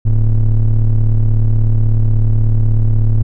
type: ring-modulated tone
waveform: triangle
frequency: 63.4 Hz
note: B1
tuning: 46 cents sharp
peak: -3 dBFS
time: 0.05-3.23 s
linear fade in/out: 10 ms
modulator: 45.2 Hz
effects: none

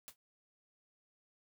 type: noise with exponential decay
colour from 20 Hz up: white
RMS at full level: -45 dBFS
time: 0.08-0.16 s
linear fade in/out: 0 ms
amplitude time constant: 17 ms
effects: none

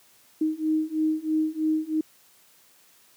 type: beating tone pair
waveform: sine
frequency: 311.1 / 314.2 Hz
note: D#4 / D#4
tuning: 0 / +17 cents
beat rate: 3.1 Hz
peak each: -26 / -25 dBFS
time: 0.41-2.01 s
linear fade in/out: 5 ms
effects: white hiss -58 dBFS RMS until 3.16 s + high-pass 100 Hz 12 dB/octave

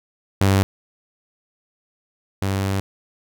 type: tone pair in turn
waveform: sawtooth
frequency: 97.3 / 97.3 Hz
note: G2 / G2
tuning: -12 / -12 cents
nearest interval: unison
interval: 0 cents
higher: neither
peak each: -10 / -16 dBFS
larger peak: first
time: 0.41-0.63 / 2.42-2.8 s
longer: second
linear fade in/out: 0 ms
effects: none

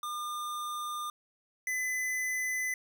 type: tone pair in turn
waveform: square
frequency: 1205 / 2014 Hz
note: D6 / B6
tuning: +44 / +33 cents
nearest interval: major sixth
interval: 889 cents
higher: second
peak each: -35 / -31 dBFS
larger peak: second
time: 0.03-1.1 / 1.67-2.74 s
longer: neither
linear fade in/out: 2 ms
effects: none

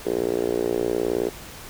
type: tone with band-pass filter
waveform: 5% pulse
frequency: 59.1 Hz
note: A#1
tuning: 24 cents sharp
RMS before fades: -24 dBFS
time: 0.05-1.3 s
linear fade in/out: 20 ms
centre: 400 Hz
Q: 4.2
effects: pink hiss -40 dBFS RMS until 1.69 s

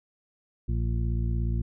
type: harmonic tone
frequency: 56.9 Hz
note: A#1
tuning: 41 cents flat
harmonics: 1 / 2 / 3 / 4 / 6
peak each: -26 / -29 / -38 / -38 / -43 dBFS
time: 0.68-1.62 s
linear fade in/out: 10 ms
effects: none

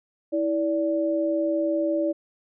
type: tone pair together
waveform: sine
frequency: 325.6 / 580.2 Hz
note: E4 / D5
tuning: -21 / -21 cents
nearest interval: minor seventh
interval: 1000 cents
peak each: -24 dBFS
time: 0.32-2.13 s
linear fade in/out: 20 ms
effects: none

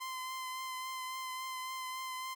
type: tone with vibrato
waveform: sawtooth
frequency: 1034 Hz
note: C6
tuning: 21 cents flat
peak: -35 dBFS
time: 0-2.35 s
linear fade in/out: 20 ms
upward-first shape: triangle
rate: 3.6 Hz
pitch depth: 20 cents each way
effects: none

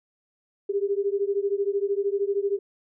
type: beating tone pair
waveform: sine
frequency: 394.9 / 407.9 Hz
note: G4 / G#4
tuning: +13 / -31 cents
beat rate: 13 Hz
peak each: -25 / -26 dBFS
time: 0.69-2.59 s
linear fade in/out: 10 ms
effects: none

